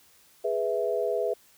sine chord, E major, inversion first, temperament equal with one note detuned, 415.3 / 493.9 / 657.4 Hz, G#4 / B4 / E5, 0 / 0 / -5 cents, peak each -29 dBFS, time 0.44-1.34 s, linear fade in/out 10 ms, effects white hiss -59 dBFS RMS until 1.57 s

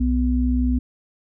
sine tone pair together, 62.5 / 250 Hz, B1 / B3, +21 / +21 cents, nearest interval 2 octaves, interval 2400 cents, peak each -19 / -20 dBFS, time 0-0.79 s, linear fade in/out 10 ms, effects none

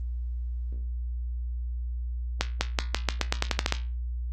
accelerating click train, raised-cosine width 0.2 ms, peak -5 dBFS, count 12, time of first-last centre 2.41-3.724 s, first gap 200 ms, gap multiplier 0.89, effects added 60 Hz sine -29 dBFS peak until 4.32 s + Opus 32 kbps

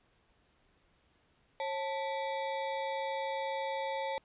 square ring-modulated tone, 713 Hz, F5, 36 cents sharp, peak -31 dBFS, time 1.6-4.18 s, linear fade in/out 0 ms, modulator 171 Hz, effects pink hiss -70 dBFS RMS until 4.24 s + resampled to 8000 Hz

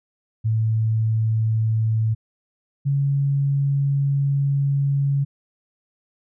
sine tone pair in turn, 110.9 / 139.73 Hz, A2 / C#3, +14 / +14 cents, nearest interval major third, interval 400 cents, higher second, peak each -17 dBFS, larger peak neither, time 0.44-2.15 / 2.85-5.25 s, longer second, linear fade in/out 20 ms, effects none

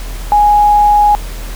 sine tone, 830.6 Hz, G#5, in tune, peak -5 dBFS, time 0.32-1.15 s, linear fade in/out 0 ms, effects added 40 Hz sine -20 dBFS peak until 1.55 s + pink hiss -31 dBFS RMS until 1.55 s

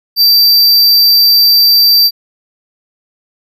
square tone, 4673 Hz, D8, 9 cents flat, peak -5 dBFS, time 0.16-2.11 s, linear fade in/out 50 ms, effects none

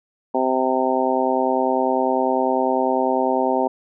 harmonic tone, 130 Hz, C3, 11 cents flat, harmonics 2 / 3 / 4 / 5 / 6 / 7, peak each -24 / -24 / -24 / -24 / -24 / -24 dBFS, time 0.34-3.68 s, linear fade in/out 10 ms, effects none

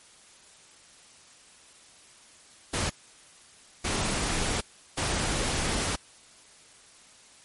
pink noise bursts at uneven times, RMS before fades -28 dBFS, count 3, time 2.73-2.9 / 3.84-4.61 / 4.97-5.96 s, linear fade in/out 10 ms, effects white hiss -54 dBFS RMS until 7.44 s + MP3 48 kbps

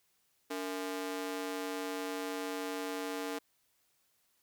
sawtooth ring-modulated tone, 373.5 Hz, F#4, 16 cents sharp, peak -29 dBFS, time 0.5-3.39 s, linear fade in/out 10 ms, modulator 86.2 Hz, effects white hiss -74 dBFS RMS until 4.42 s

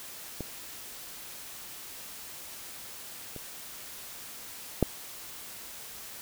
clicks, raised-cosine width 2 ms, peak -21 / -27 / -8 dBFS, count 3, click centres 0.407 / 3.363 / 4.827 s, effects white hiss -44 dBFS RMS until 6.21 s

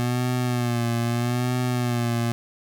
25% pulse tone with vibrato, 121.2 Hz, B2, 32 cents flat, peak -18 dBFS, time 0-2.32 s, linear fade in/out 0 ms, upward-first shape sine, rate 0.79 Hz, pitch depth 55 cents each way, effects none

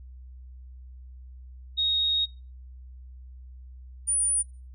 sine tone pair in turn, 3749 / 9447 Hz, A#7 / D9, +9 / +9 cents, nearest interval octave + major third, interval 1600 cents, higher second, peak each -22 dBFS, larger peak neither, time 1.77-2.26 / 4.07-4.43 s, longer first, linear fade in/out 20 ms, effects noise-tail reverb RT60 0.3 s tail -20 dB re dry + added 63 Hz sine -42 dBFS peak until 4.74 s

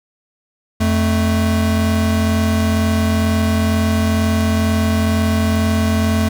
square tone pair together, 87.31 / 219.8 Hz, F2 / A3, 0 / -2 cents, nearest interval octave + major third, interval 1598 cents, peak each -17 dBFS, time 0.8-6.29 s, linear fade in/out 10 ms, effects none

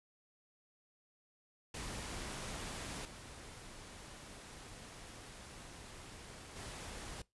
pink noise with level steps, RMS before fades -44 / -52 / -47 dBFS, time 1.74-7.22 s, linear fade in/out 5 ms, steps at 3.05 / 6.56 s, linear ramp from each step 2 ms, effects noise-tail reverb RT60 0.2 s tail -22 dB re dry + resampled to 24000 Hz

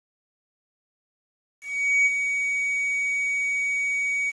triangle tone with ADSR envelope, 2257 Hz, C#7, 31 cents sharp, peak -14 dBFS, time 1.61-4.32 s, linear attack 450 ms, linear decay 29 ms, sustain -7 dB, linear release 30 ms, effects resampled to 22050 Hz + 8-bit

